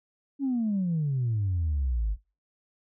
sine exponential sweep, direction down, 285.6 to 48.12 Hz, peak -23 dBFS, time 0.39-2.17 s, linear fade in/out 50 ms, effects noise-tail reverb RT60 0.3 s tail -24 dB re dry + tanh soft clip ceiling -21 dBFS

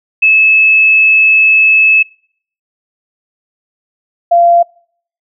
sine tone pair in turn, 2600 / 688.7 Hz, E7 / F5, -24 / -24 cents, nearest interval octave + major seventh, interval 2300 cents, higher first, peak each -4 dBFS, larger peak neither, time 0.22-2.03 / 4.31-4.63 s, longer first, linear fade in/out 10 ms, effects noise-tail reverb RT60 0.6 s tail -26 dB re dry

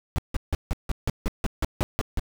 brown noise bursts, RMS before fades -23 dBFS, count 12, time 0.16-2.196 s, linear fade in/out 0 ms, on 23 ms, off 160 ms, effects none

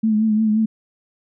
sine tone with vibrato, 217 Hz, A3, 24 cents flat, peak -14 dBFS, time 0.03-0.66 s, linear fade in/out 10 ms, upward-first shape triangle, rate 5.7 Hz, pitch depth 51 cents each way, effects none

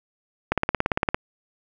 click train, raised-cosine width 0.5 ms, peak -5 dBFS, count 12, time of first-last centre 0.52-1.145 s, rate 17.6 Hz, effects none

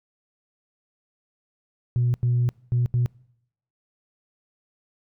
sine tone bursts at uneven times, 121.7 Hz, B2, 25 cents flat, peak -17 dBFS, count 4, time 1.96-2.14 / 2.23-2.49 / 2.72-2.86 / 2.94-3.06 s, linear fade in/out 0 ms, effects noise-tail reverb RT60 0.8 s tail -26 dB re dry + tanh soft clip ceiling -15 dBFS

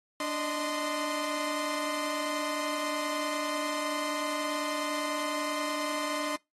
sawtooth tone cluster, 293.9 / 618 / 1038 Hz, D4 / D#5 / C6, +1 / -12 / -14 cents, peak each -31 dBFS, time 0.2-6.36 s, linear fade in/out 2 ms, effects noise-tail reverb RT60 0.2 s tail -25 dB re dry + AAC 32 kbps

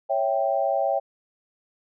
sine chord, C# diminished, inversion none, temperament equal, 554.4 / 659.3 / 784 Hz, C#5 / E5 / G5, 0 / 0 / 0 cents, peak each -25 dBFS, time 0.09-1 s, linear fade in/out 20 ms, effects none

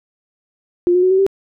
sine tone with pitch steps, 352 / 361.1 / 370.4 / 379.9 / 389.7 Hz, F4 / F#4 / F#4 / F#4 / G4, +14 / -42 / +2 / +46 / -10 cents, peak -10 dBFS, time 0.87-1.265 s, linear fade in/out 0 ms, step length 79 ms, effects none

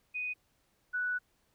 sine tone pair in turn, 2489 / 1480 Hz, D#7 / F#6, 0 / 0 cents, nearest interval major sixth, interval 900 cents, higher first, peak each -33 / -30 dBFS, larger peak second, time 0.14-0.34 / 0.93-1.19 s, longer second, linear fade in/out 20 ms, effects pink hiss -73 dBFS RMS until 1.54 s

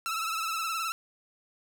sawtooth tone with vibrato, 1318.5 Hz, E6, in tune, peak -26 dBFS, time 0.06-0.92 s, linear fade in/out 0 ms, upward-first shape triangle, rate 19 Hz, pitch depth 67 cents each way, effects none

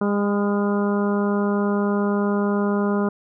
harmonic tone with a mistuned harmonic, 203.2 Hz, G#3, 38 cents flat, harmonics 1 / 2 / 3 / 4 / 5 / 6 / 7, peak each -20 / -24 / -30 / -34 / -32 / -33 / -35 dBFS, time 0.01-3.09 s, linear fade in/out 5 ms, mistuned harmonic 6, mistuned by +25 cents, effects none

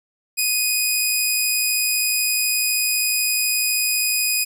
10% pulse tone, 2489 Hz, D#7, in tune, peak -9 dBFS, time 0.37-4.45 s, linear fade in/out 20 ms, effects none

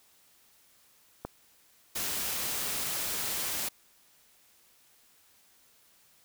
click, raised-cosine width 1 ms, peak -21 dBFS, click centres 1.25 s
white noise, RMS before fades -33 dBFS, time 1.95-3.69 s, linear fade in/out 10 ms
effects white hiss -63 dBFS RMS until 6.24 s

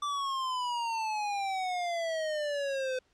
square exponential sweep, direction down, 1174.7 to 508 Hz, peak -31 dBFS, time 0.02-2.99 s, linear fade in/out 5 ms, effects pink hiss -70 dBFS RMS until 3.13 s + low-pass 6000 Hz 12 dB/octave

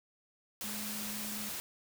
sine tone in noise, 210.7 Hz, G#3, 25 cents sharp, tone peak -43 dBFS, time 0.64-1.49 s, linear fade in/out 0 ms, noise white, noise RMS -40 dBFS, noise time 0.61-1.6 s, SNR -6 dB, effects none

